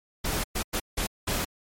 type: noise bursts at uneven times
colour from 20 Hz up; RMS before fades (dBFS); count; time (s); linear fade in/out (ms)
pink; -28; 5; 0.24-0.44 / 0.55-0.63 / 0.73-0.8 / 0.97-1.07 / 1.27-1.45; 10
effects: MP3 64 kbps